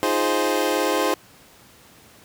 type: chord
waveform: 25% pulse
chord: F minor seventh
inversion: third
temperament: equal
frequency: 311.1 / 349.2 / 415.3 / 523.3 Hz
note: Eb4 / F4 / Ab4 / C5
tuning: 0 / 0 / 0 / 0 cents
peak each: -22 / -23 / -21 / -20 dBFS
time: 0.03-1.14 s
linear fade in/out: 0 ms
effects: pink hiss -50 dBFS RMS until 2.24 s + high-pass 80 Hz 12 dB/octave